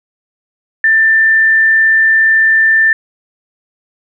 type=tone; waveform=sine; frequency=1781 Hz; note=A6; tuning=21 cents sharp; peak=-6 dBFS; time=0.84-2.93 s; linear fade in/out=2 ms; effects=none